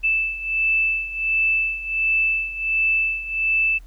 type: beating tone pair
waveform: sine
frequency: 2637 / 2638.4 Hz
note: E7 / E7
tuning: 0 / +1 cents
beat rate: 1.4 Hz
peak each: -20 / -24 dBFS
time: 0.03-3.79 s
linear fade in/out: 20 ms
effects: added 41 Hz sine -39 dBFS peak until 3.86 s + pink hiss -59 dBFS RMS until 3.86 s